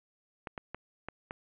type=clicks; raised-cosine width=0.5 ms; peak=-23 dBFS; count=5; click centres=0.472 / 0.578 / 0.746 / 1.086 / 1.309 s; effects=resampled to 8000 Hz + 9-bit